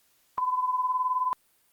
sine beating tone pair, 1008 / 1027 Hz, B5 / C6, +35 / -33 cents, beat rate 19 Hz, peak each -25 / -31 dBFS, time 0.38-1.33 s, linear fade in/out 0 ms, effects white hiss -66 dBFS RMS until 1.72 s + Opus 48 kbps

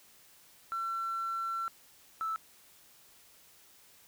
triangle tone pair in turn, 1350 / 1315.4 Hz, E6 / E6, +41 / -4 cents, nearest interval unison, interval 45 cents, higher first, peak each -29 / -28 dBFS, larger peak second, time 0.72-1.68 / 2.21-2.36 s, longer first, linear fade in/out 0 ms, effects tanh soft clip ceiling -29 dBFS + white hiss -60 dBFS RMS until 4.07 s

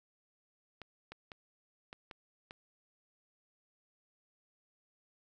clicks, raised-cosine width 0.3 ms, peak -30 dBFS, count 6, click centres 0.817 / 1.12 / 1.318 / 1.929 / 2.112 / 2.509 s, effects none

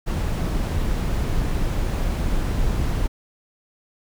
brown noise, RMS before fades -22 dBFS, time 0.06-3.08 s, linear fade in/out 20 ms, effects none

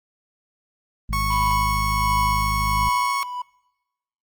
harmonic tone, 51.7 Hz, G#1, 7 cents flat, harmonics 1 / 2 / 3 / 4, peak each -24 / -30 / -34 / -36 dBFS, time 1.09-2.89 s, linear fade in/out 5 ms
30% pulse tone, 1102 Hz, C#6, 11 cents flat, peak -20 dBFS, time 1.13-3.23 s, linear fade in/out 0 ms
triangle tone with tremolo, 987.8 Hz, B5, in tune, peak -18 dBFS, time 1.3-3.42 s, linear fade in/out 5 ms, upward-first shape sine, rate 1.4 Hz, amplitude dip 70%
effects noise-tail reverb RT60 1.0 s tail -25 dB re dry + Opus 24 kbps

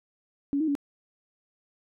sine tone with pitch steps, 281.8 / 315.3 / 284.2 Hz, C#4 / D#4 / C#4, +29 / +23 / +43 cents, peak -23 dBFS, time 0.53-0.752 s, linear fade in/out 0 ms, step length 74 ms, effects none

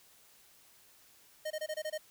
square tone bursts, 618 Hz, D#5, 12 cents flat, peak -35 dBFS, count 7, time 1.45-1.98 s, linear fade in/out 10 ms, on 56 ms, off 23 ms, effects white hiss -62 dBFS RMS until 2.1 s

